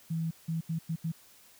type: tone bursts at uneven times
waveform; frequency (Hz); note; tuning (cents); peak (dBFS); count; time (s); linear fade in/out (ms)
sine; 163.2; E3; -17; -29; 5; 0.1-0.31 / 0.48-0.61 / 0.69-0.79 / 0.89-0.96 / 1.04-1.12; 10
effects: white hiss -58 dBFS RMS until 1.59 s